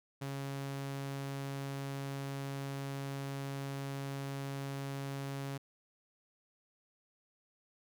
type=tone; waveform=sawtooth; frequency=138 Hz; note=C#3; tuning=7 cents flat; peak=-34 dBFS; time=0.21-5.58 s; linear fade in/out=10 ms; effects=none